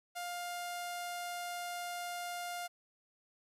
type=tone with low-pass filter; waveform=sawtooth; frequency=704 Hz; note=F5; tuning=14 cents sharp; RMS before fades=-41 dBFS; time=0.15-2.68 s; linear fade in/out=20 ms; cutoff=12000 Hz; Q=1.6; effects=12-bit